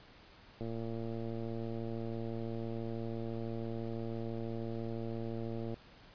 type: click train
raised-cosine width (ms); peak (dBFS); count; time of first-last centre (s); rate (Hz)
2; -28; 586; 0.61-5.742; 114
effects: pink hiss -58 dBFS RMS until 6.14 s + resampled to 11025 Hz